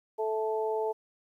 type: harmonic tone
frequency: 218.7 Hz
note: A3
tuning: 10 cents flat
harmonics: 2 / 3 / 4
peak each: -29 / -36 / -34 dBFS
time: 0.18-0.93 s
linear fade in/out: 20 ms
effects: 11-bit